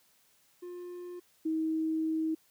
triangle / sine tone pair in turn, 354.7 / 318.3 Hz, F4 / D#4, +27 / +39 cents, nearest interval major second, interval 188 cents, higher first, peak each -38 / -28 dBFS, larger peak second, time 0.62-1.2 / 1.45-2.35 s, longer second, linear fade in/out 10 ms, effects white hiss -67 dBFS RMS until 2.5 s + high-pass 60 Hz 12 dB/octave

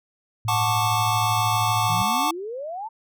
sine tone with tremolo, 110.5 Hz, A2, 8 cents sharp, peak -24 dBFS, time 0.45-2.02 s, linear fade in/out 0 ms, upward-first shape sine, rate 13 Hz, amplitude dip 40%
square chord, D major seventh, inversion first, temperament just, 734.2 / 881 / 1101.2 / 1174.7 Hz, F#5 / A5 / C#6 / D6, -14 / +2 / -12 / 0 cents, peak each -28 / -25 / -27 / -27 dBFS, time 0.48-2.31 s, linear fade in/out 5 ms
sine exponential sweep, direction up, 149.2 to 922 Hz, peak -29 dBFS, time 1.88-2.89 s, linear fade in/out 20 ms
effects none

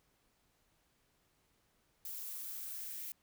violet noise with high-pass filter sweep, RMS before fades -44 dBFS, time 2.05-3.12 s, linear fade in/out 2 ms, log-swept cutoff 710 to 2000 Hz, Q 2.3, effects pink hiss -75 dBFS RMS until 3.22 s

